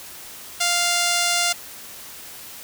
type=tone; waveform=5% pulse; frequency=698.5 Hz; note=F5; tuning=in tune; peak=-7 dBFS; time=0.6-1.53 s; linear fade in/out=10 ms; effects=white hiss -39 dBFS RMS until 2.63 s